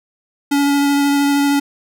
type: tone with vibrato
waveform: square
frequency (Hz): 283.4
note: C#4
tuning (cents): +38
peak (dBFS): -13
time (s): 0.51-1.6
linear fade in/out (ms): 10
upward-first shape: sine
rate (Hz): 13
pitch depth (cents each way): 10
effects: none